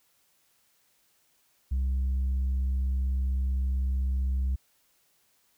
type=tone with tanh clipping; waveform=triangle; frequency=65.41 Hz; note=C2; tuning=in tune; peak=-25 dBFS; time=1.71-4.56 s; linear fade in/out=10 ms; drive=7 dB; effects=white hiss -68 dBFS RMS until 5.57 s